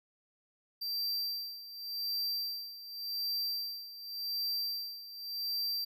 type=tone with tremolo; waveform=square; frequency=4699 Hz; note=D8; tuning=in tune; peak=-32 dBFS; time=0.81-5.85 s; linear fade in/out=10 ms; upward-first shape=sine; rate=0.88 Hz; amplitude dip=80%; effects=none